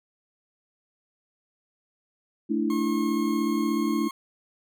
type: chord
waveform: sine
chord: A suspended fourth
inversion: none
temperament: just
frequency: 220 / 293.3 / 330 Hz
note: A3 / D4 / E4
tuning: 0 / -2 / +2 cents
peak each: -27 dBFS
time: 2.49-4.09 s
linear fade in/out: 20 ms
type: tone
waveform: 40% pulse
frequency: 1079 Hz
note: C#6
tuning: 47 cents flat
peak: -33 dBFS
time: 2.7-4.11 s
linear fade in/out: 2 ms
effects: none